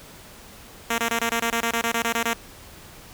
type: tone bursts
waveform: 5% pulse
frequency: 231.3 Hz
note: A#3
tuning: 13 cents flat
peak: -10 dBFS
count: 14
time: 0.9-2.335 s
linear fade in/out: 5 ms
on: 83 ms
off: 21 ms
effects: pink hiss -45 dBFS RMS until 3.13 s